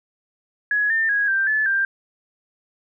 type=tone with pitch steps; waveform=sine; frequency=1679 / 1799 / 1653 / 1574 / 1732 / 1584 Hz; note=G#6 / A6 / G#6 / G6 / A6 / G6; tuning=+18 / +38 / -9 / +7 / -28 / +18 cents; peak=-17 dBFS; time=0.71-1.85 s; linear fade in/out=2 ms; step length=190 ms; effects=none